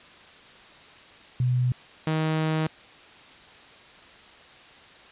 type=tone pair in turn; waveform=sine / sawtooth; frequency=125 / 157.49 Hz; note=B2 / D#3; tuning=+21 / +21 cents; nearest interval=major third; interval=400 cents; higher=second; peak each=-20 / -19 dBFS; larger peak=second; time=1.4-1.72 / 2.07-2.67 s; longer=second; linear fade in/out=2 ms; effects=white hiss -49 dBFS RMS until 5.11 s + resampled to 8000 Hz